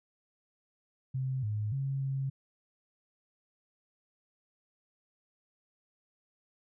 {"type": "tone with pitch steps", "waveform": "sine", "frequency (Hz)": [131.2, 105.8, 136.3, 135.3], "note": ["C3", "G#2", "C#3", "C#3"], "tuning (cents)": [5, 33, -29, -42], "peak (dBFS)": -30, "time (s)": [1.14, 2.3], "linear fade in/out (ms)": 10, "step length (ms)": 290, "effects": []}